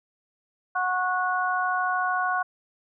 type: harmonic tone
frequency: 366.6 Hz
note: F#4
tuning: 16 cents flat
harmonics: 2 / 3 / 4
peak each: -27 / -27 / -27 dBFS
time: 0.75-2.43 s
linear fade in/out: 10 ms
effects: none